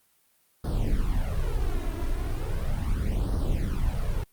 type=noise with flanger; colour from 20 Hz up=brown; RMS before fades=-26 dBFS; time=0.64-4.24 s; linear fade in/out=5 ms; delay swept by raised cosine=0.2 to 3 ms; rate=0.37 Hz; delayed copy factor=+0.8; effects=white hiss -66 dBFS RMS until 4.32 s + Opus 32 kbps